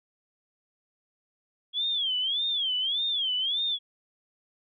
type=tone with vibrato; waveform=sine; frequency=3300 Hz; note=G#7; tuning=12 cents flat; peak=-25 dBFS; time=1.73-3.79 s; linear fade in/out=50 ms; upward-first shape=sine; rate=1.7 Hz; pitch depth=180 cents each way; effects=none